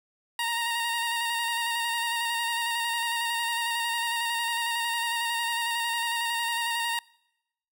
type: tone with vibrato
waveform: 15% pulse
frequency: 932.3 Hz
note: A#5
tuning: in tune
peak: -20 dBFS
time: 0.39-6.99 s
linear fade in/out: 2 ms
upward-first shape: square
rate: 11 Hz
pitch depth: 21 cents each way
effects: noise-tail reverb RT60 0.9 s tail -26 dB re dry